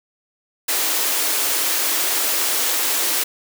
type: high-pass noise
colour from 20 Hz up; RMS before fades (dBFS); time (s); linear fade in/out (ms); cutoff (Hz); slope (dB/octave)
white; -20; 0.68-3.24; 10; 270; 96
effects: none